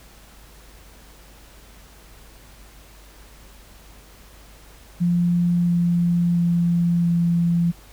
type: tone with pitch steps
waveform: sine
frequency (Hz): 174 / 172.9 / 171.8 / 170.71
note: F3 / F3 / F3 / F3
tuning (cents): -6 / -17 / -28 / -39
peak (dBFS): -16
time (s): 5-7.72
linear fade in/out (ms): 20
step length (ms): 680
effects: added 50 Hz sine -47 dBFS peak until 7.92 s + pink hiss -49 dBFS RMS until 7.92 s